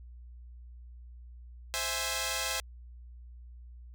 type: chord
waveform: 5% pulse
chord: C augmented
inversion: none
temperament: equal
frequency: 523.3 / 659.3 / 830.6 Hz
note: C5 / E5 / G#5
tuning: 0 / 0 / 0 cents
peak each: -24 dBFS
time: 1.74-2.6 s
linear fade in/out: 0 ms
effects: added 60 Hz sine -46 dBFS peak until 3.94 s